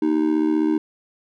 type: tone with amplitude modulation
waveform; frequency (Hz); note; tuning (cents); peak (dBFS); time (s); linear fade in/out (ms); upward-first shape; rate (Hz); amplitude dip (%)
triangle; 311.1; D#4; 0; -11; 0.02-0.78; 5; sine; 75.5; 85
effects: none